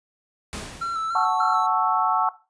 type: noise with exponential decay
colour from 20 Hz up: pink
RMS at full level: -31 dBFS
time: 0.53-1.45 s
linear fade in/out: 0 ms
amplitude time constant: 200 ms
type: tone with vibrato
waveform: triangle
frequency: 1339 Hz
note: E6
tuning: 27 cents sharp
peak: -22 dBFS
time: 0.81-1.67 s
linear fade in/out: 10 ms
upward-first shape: square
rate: 3.4 Hz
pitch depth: 29 cents each way
type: chord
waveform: sine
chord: F# minor seventh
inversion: none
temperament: equal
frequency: 740 / 880 / 1108.7 / 1318.5 Hz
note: F#5 / A5 / C#6 / E6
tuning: 0 / 0 / 0 / 0 cents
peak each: -24 dBFS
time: 1.15-2.29 s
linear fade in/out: 2 ms
effects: noise-tail reverb RT60 0.3 s tail -17 dB re dry + resampled to 22050 Hz